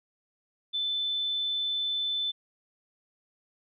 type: tone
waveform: sine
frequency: 3520 Hz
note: A7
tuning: in tune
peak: -27 dBFS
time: 0.73-2.32 s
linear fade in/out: 20 ms
effects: none